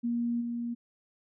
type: tone with level steps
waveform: sine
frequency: 236.7 Hz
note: A#3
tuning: 27 cents sharp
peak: -27 / -31 dBFS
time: 0.03-0.75 s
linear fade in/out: 20 ms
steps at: 0.4 s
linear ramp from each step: 20 ms
effects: none